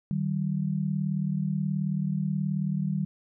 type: tone pair together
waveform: sine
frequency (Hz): 153.3 / 191.93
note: D#3 / G3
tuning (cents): -25 / -36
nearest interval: major third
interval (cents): 389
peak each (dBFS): -28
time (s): 0.11-3.05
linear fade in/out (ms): 0
effects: none